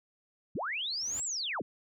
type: linear two-way sweep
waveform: sine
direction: up then down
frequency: 92.5 to 7900 to 92.5 Hz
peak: -32 dBFS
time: 0.55-1.62 s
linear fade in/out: 5 ms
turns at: 1.24 s
type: noise with exponential growth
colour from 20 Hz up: pink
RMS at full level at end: -44 dBFS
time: 0.82-1.2 s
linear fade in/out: 1 ms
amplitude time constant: 82 ms
effects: none